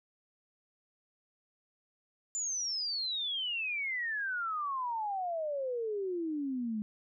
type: exponential sweep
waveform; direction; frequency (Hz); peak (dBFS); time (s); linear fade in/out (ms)
sine; down; 7170 to 207.7; -32; 2.35-6.82; 0
effects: none